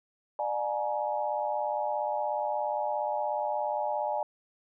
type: tone cluster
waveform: sine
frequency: 599 / 715 / 844 / 941 Hz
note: D5 / F5 / G#5 / A#5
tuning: +34 / +41 / +28 / +16 cents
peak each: -32 / -37 / -31 / -37 dBFS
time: 0.39-4.23 s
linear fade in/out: 2 ms
effects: none